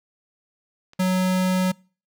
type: clicks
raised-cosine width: 0.2 ms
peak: -30 / -27 dBFS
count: 2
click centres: 0.934 / 1.021 s
type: tone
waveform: square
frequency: 185 Hz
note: F#3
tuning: in tune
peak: -19 dBFS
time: 0.99-1.72 s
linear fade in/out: 10 ms
effects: noise-tail reverb RT60 0.4 s tail -26 dB re dry